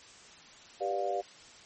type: chord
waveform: sine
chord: G dominant seventh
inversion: none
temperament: just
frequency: 392 / 490 / 588 / 705.6 Hz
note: G4 / B4 / D5 / F5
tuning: 0 / -14 / +2 / +18 cents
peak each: -35 / -38 / -35 / -33 dBFS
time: 0.8-1.22 s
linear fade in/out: 20 ms
effects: white hiss -53 dBFS RMS until 1.65 s + MP3 32 kbps